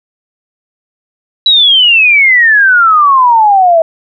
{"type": "exponential sweep", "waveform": "sine", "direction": "down", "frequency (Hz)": [3951, 640], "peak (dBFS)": -3, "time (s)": [1.46, 3.82], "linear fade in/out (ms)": 2, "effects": []}